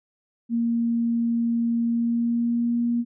sine tone with pitch glide, 233.1 to 237 Hz, A#3 to A#3, 0 to +29 cents, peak -20 dBFS, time 0.49-3.05 s, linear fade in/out 50 ms, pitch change +29 cents, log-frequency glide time 1.86-2.81 s, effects none

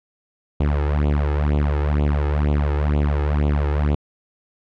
sawtooth tone with flanger, 73.42 Hz, D2, in tune, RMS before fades -19 dBFS, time 0.6-3.95 s, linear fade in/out 5 ms, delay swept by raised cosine 0.28 to 2.38 ms, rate 2.1 Hz, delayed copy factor +0.9, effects low-pass 2000 Hz 12 dB/octave

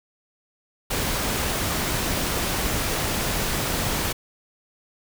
pink noise, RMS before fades -25 dBFS, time 0.9-4.13 s, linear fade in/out 10 ms, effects none

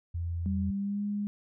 sine tone, 85.2 Hz, F2, 42 cents flat, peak -30 dBFS, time 0.14-0.71 s, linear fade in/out 10 ms
sine tone with pitch glide, 193.7 to 205.2 Hz, G3 to G#3, -20 to -21 cents, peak -29 dBFS, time 0.46-1.27 s, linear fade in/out 0 ms, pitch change +99 cents, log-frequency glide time 0.59-1.04 s
effects none

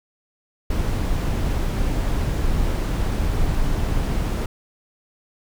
brown noise, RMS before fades -21 dBFS, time 0.7-4.46 s, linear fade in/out 5 ms, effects none

